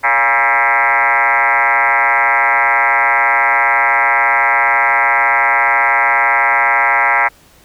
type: tone with frequency modulation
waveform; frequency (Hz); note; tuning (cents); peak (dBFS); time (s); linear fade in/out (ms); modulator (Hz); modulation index
sine; 1467; F#6; -15; -9; 0.03-7.29; 20; 128; 5.7
effects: pink hiss -47 dBFS RMS until 7.64 s